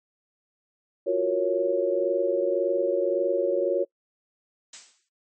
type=chord; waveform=sine; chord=Gb major seventh; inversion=third; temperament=equal with one note detuned; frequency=348.2 / 370 / 466.2 / 554.4 Hz; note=F4 / Gb4 / Bb4 / Db5; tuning=-5 / 0 / 0 / 0 cents; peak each=-29 / -27 / -28 / -24 dBFS; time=1.06-3.85 s; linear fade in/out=20 ms
type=noise with exponential decay; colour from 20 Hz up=blue; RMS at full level=-33 dBFS; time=4.73-5.09 s; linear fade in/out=5 ms; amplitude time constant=77 ms
effects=noise-tail reverb RT60 0.1 s tail -24 dB re dry + MP3 32 kbps